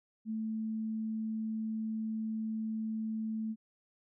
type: tone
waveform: sine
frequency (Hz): 220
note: A3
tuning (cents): 0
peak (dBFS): -33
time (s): 0.25-3.56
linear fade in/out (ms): 50
effects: none